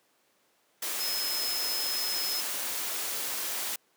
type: tone in noise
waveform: sine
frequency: 5150 Hz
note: E8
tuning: 41 cents flat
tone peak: -31 dBFS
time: 1-2.41 s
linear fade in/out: 5 ms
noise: white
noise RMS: -33 dBFS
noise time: 0.82-3.76 s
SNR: -1 dB
effects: pink hiss -68 dBFS RMS until 3.96 s + high-pass 300 Hz 12 dB/octave